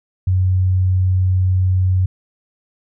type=tone; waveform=sine; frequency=92.7 Hz; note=F#2; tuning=4 cents sharp; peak=-12 dBFS; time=0.27-2.06 s; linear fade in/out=5 ms; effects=none